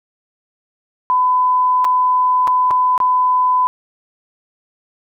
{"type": "tone with dropouts", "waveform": "sine", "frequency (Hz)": 1005, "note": "B5", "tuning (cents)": 30, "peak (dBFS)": -11, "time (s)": [1.1, 3.67], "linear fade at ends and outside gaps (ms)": 0, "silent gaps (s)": [[1.845, 1.85], [2.473, 2.478], [2.707, 2.711], [2.978, 3.002]], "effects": []}